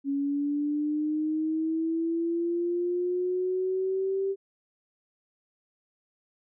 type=linear sweep; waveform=sine; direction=up; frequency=276.9 to 392 Hz; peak=-25 dBFS; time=0.04-4.36 s; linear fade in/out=50 ms; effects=none